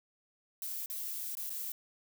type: noise with dropouts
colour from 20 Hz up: violet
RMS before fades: -39 dBFS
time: 0.62-1.72 s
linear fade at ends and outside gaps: 2 ms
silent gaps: 0.86-0.899 / 1.352-1.37 / 1.496-1.502 s
effects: none